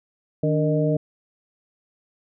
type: harmonic tone with a mistuned harmonic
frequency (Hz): 154.1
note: D#3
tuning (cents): -16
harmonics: 1 / 2 / 3 / 4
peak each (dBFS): -21 / -25 / -25 / -25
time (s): 0.43-0.97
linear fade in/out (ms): 5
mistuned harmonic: 2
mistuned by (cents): -91
effects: none